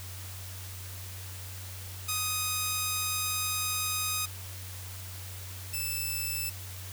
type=tone pair in turn; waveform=5% pulse; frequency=1250 / 2637 Hz; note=D#6 / E7; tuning=+8 / 0 cents; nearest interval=octave + minor second; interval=1292 cents; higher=second; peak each=-17 / -22 dBFS; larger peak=first; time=2.08-4.26 / 5.73-6.5 s; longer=first; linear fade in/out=10 ms; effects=added 93 Hz sine -41 dBFS peak until 6.92 s + white hiss -45 dBFS RMS until 6.92 s